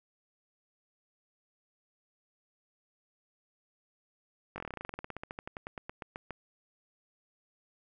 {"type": "slowing click train", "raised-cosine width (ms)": 0.5, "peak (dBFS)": -24, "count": 28, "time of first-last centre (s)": [4.56, 6.307], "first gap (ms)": 20, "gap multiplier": 1.08, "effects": []}